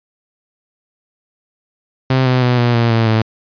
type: tone with pitch steps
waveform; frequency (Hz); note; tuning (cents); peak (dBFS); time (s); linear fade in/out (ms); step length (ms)
sawtooth; 130.81 / 127.23 / 123.75 / 120.37 / 117.08 / 113.88 / 110.76; C3 / C3 / B2 / B2 / A#2 / A#2 / A2; 0 / -48 / +4 / -44 / +8 / -40 / +12; -7; 2.1-3.22; 5; 160
effects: resampled to 11025 Hz